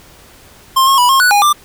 square tone with pitch steps, 1058 / 1084 / 981 / 1074 / 1479 / 819 / 1185 Hz, C6 / C#6 / B5 / C6 / F#6 / G#5 / D6, +19 / -39 / -12 / +45 / -1 / -24 / +15 cents, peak -8 dBFS, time 0.76-1.53 s, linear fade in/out 10 ms, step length 110 ms, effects pink hiss -42 dBFS RMS until 1.64 s

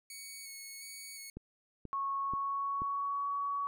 10% pulse tone with vibrato, 2217 Hz, C#7, in tune, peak -36 dBFS, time 0.1-1.3 s, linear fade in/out 2 ms, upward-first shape square, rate 1.4 Hz, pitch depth 15 cents each way
click train, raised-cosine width 3 ms, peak -30 dBFS, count 4, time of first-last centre 1.37-2.819 s, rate 2.07 Hz
sine tone with pitch glide, 1101 to 1127.4 Hz, C#6 to C#6, -12 to +29 cents, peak -32 dBFS, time 1.93-3.67 s, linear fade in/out 0 ms, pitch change +41 cents, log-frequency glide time 2.16-3.3 s
effects none

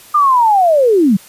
sine linear sweep, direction down, 1223 to 174.61 Hz, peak -7 dBFS, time 0.14-1.17 s, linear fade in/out 10 ms, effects white hiss -40 dBFS RMS until 1.28 s + resampled to 32000 Hz

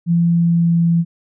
sine tone with pitch glide, 170 to 168.63 Hz, F3 to E3, -46 to +40 cents, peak -11 dBFS, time 0.06-1.05 s, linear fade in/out 50 ms, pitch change -14 cents, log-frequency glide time 0.28-0.82 s, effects none

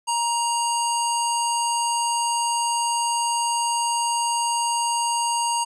square tone with low-pass filter, 940 Hz, A#5, 14 cents sharp, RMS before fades -23 dBFS, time 0.07-5.65 s, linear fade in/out 20 ms, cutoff 8200 Hz, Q 4.6, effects none

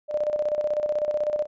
sine tone with tremolo, 599 Hz, D5, 34 cents sharp, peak -20 dBFS, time 0.08-1.47 s, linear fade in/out 50 ms, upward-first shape square, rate 16 Hz, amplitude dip 60%, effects resampled to 16000 Hz

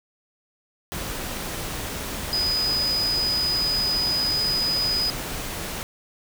sine tone in noise, 4978 Hz, D#8, in tune, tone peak -21 dBFS, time 2.33-5.1 s, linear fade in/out 0 ms, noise pink, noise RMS -31 dBFS, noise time 0.92-5.83 s, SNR +7 dB, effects none

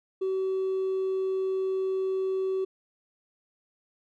triangle tone with hard clipping, 380 Hz, F#4, 46 cents sharp, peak -25 dBFS, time 0.21-2.65 s, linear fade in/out 10 ms, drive 2 dB, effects none

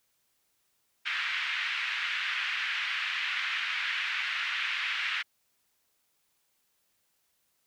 white band-pass noise, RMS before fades -32 dBFS, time 1.05-5.23 s, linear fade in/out 20 ms, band 1500 to 2800 Hz, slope 24 dB/octave, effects white hiss -74 dBFS RMS until 7.66 s

